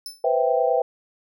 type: tone with exponential decay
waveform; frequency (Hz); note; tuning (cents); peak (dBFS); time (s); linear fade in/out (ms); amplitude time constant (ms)
sawtooth; 5274; E8; 0; -26; 0.06-0.26; 1; 42
type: chord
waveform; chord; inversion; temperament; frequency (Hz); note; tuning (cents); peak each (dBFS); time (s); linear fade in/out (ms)
sine; C major seventh; third; equal; 493.9 / 523.3 / 659.3 / 784; B4 / C5 / E5 / G5; 0 / 0 / 0 / 0; -22 / -24 / -23 / -24; 0.24-0.82; 5
effects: none